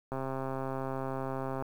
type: click train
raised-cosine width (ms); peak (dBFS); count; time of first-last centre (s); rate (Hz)
1; -22; 201; 0.12-1.624; 133
effects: 9-bit